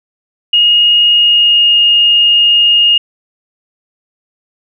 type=tone with pitch glide; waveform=sine; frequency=2865 to 2847 Hz; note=F7 to F7; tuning=+44 to +33 cents; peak=-5 dBFS; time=0.53-2.98 s; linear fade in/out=5 ms; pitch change=-11 cents; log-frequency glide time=1.09-1.75 s; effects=none